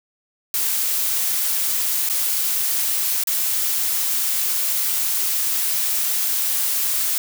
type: noise with dropouts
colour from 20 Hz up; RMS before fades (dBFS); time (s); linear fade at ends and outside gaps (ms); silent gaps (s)
blue; -21; 0.54-7.18; 1; 2.09-2.098 / 3.237-3.272
effects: none

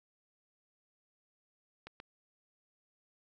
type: clicks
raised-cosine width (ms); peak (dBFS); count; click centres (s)
0.3; -30; 2; 1.87 / 2.001
effects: none

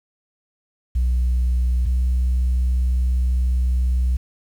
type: tone pair in turn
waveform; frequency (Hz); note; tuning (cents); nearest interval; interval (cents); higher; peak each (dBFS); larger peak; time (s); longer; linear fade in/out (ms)
sine; 61.74 / 62.71; B1 / B1; 0 / +27; unison; 27; second; -14; neither; 0.95-1.86 / 1.86-4.17; second; 10
effects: tanh soft clip ceiling -14 dBFS + 8-bit

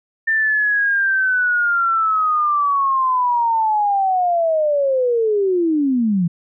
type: linear sweep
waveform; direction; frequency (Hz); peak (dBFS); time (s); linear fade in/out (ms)
sine; down; 1796 to 163.1; -14; 0.27-6.28; 10
effects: none

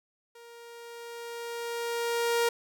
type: tone with level ramp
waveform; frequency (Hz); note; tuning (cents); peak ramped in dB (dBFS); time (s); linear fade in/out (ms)
sawtooth; 469.3; A#4; +12; -45 to -19; 0.35-2.49; 5
effects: none

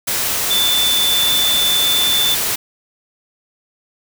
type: tone in noise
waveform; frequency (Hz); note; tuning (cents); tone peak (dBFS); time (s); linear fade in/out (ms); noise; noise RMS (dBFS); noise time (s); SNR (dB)
sine; 3524; A7; +2; -14; 0.5-2.35; 10; white; -19; 0.07-2.56; +2
effects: none

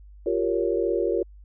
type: chord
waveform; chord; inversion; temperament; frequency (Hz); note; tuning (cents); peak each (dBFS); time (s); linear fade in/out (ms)
sine; G half-diminished seventh; third; equal with one note detuned; 349.2 / 392 / 466.2 / 557.9; F4 / G4 / Bb4 / Db5; 0 / 0 / 0 / +11; -26 / -27 / -26 / -29; 0.26-1.23; 5
effects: added 50 Hz sine -44 dBFS peak until 1.44 s

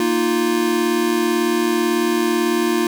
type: chord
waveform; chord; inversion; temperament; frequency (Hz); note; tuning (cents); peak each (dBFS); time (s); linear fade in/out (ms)
square; Bb suspended fourth; none; equal; 233.1 / 311.1 / 349.2; Bb3 / Eb4 / F4; 0 / 0 / 0; -23 / -23 / -19; 0-2.87; 2
effects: none

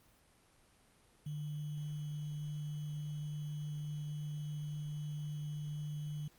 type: tone with sample-and-hold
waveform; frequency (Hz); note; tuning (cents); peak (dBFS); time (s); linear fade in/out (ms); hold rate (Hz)
sine; 149.4; D3; +30; -38; 1.26-6.28; 5; 3150
effects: pink hiss -67 dBFS RMS until 6.38 s + Opus 32 kbps

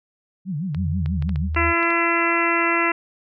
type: tone with vibrato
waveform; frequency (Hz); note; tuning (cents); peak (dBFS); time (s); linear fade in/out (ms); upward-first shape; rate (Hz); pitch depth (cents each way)
sine; 166.5; E3; +18; -23; 0.45-1.5; 50; sine; 6.2; 270
type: tone with pitch glide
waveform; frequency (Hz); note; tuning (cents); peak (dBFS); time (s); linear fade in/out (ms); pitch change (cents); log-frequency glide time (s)
sine; 87.31 to 78.23; F2 to D#2; 0 to +10; -22; 0.74-1.74; 50; -190; 0.95-1.19
type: clicks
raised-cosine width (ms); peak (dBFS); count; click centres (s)
0.3; -21; 8; 0.747 / 1.06 / 1.224 / 1.293 / 1.359 / 1.547 / 1.83 / 1.905
type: harmonic tone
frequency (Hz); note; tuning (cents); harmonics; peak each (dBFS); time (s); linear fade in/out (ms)
337.8; E4; +42; 1 / 2 / 3 / 4 / 5 / 6 / 7 / 8; -24 / -29 / -25 / -24 / -28 / -23 / -29 / -26; 1.56-2.92; 5
effects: none

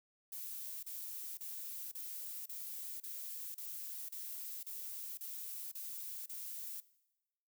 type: noise bursts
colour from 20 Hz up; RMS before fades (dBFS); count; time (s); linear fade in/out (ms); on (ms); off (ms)
violet; -45; 12; 0.32-6.803; 5; 510; 33
effects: noise-tail reverb RT60 1.0 s tail -20 dB re dry

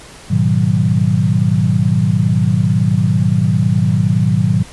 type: chord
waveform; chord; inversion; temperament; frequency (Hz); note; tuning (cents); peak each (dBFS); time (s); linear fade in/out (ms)
sine; G# minor seventh; none; equal with one note detuned; 105.64 / 123.47 / 155.56 / 185; G#2 / B2 / D#3 / F#3; +30 / 0 / 0 / 0; -16; 0.3-4.63; 10
effects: pink hiss -37 dBFS RMS until 4.72 s + resampled to 24000 Hz

